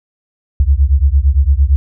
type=beating tone pair; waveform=sine; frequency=65.41 / 74.21 Hz; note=C2 / D2; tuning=0 / +19 cents; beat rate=8.8 Hz; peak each=-10 / -11 dBFS; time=0.6-1.76 s; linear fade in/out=0 ms; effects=none